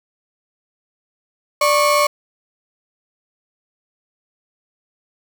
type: tone pair together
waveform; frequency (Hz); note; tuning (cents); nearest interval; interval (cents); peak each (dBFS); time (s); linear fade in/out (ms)
35% pulse; 587.9 / 1100; D5 / C#6; +2 / -14; major seventh; 1084; -14; 1.61-2.07; 5
effects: none